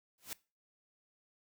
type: noise with exponential growth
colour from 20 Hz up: white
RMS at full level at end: -38 dBFS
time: 0.18-0.33 s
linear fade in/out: 1 ms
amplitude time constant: 32 ms
effects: noise-tail reverb RT60 0.3 s tail -21 dB re dry